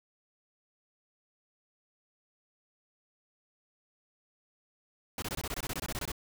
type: noise bursts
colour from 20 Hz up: pink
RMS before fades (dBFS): -36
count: 15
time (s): 5.18-6.118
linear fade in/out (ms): 2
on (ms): 42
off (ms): 22
effects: none